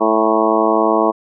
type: harmonic tone with a mistuned harmonic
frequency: 110 Hz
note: A2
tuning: in tune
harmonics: 2 / 3 / 4 / 5 / 6 / 7 / 8 / 9 / 10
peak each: -23 / -18 / -19 / -22 / -18 / -23 / -23 / -21 / -20 dBFS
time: 0-1.12 s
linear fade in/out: 20 ms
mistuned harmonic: 9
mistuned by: -21 cents
effects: none